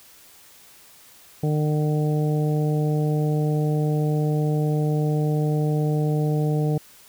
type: harmonic tone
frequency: 151.3 Hz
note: D#3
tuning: 48 cents flat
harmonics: 1 / 2 / 3 / 4 / 5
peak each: -20 / -29 / -28 / -35 / -35 dBFS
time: 1.43-6.78 s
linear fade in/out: 5 ms
effects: white hiss -50 dBFS RMS until 7.08 s